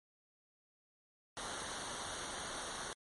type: noise with comb filter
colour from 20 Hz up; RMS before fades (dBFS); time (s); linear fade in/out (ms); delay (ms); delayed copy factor
pink; -43; 1.37-2.93; 0; 0.4; -0.75
effects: MP3 48 kbps